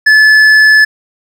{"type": "tone with hard clipping", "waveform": "sine", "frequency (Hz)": 1729, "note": "A6", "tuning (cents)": -31, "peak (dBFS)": -4, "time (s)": [0.06, 0.85], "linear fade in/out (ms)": 10, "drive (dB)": 6, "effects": []}